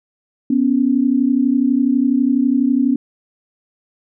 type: tone pair together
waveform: sine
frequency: 246.7 / 278.8 Hz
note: B3 / C#4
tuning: -2 / +10 cents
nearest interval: major second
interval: 212 cents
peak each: -15 dBFS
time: 0.5-2.96 s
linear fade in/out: 5 ms
effects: none